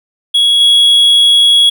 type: tone with level steps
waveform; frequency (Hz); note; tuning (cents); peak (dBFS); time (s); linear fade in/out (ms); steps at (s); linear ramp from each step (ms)
triangle; 3337; G#7; +8; -5 / -3; 0.34-1.7; 10; 0.6; 10
effects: none